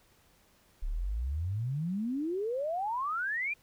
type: exponential sweep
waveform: sine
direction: up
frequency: 32.3 to 2459 Hz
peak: -30 dBFS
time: 0.82-3.54 s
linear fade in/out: 10 ms
effects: pink hiss -65 dBFS RMS until 3.62 s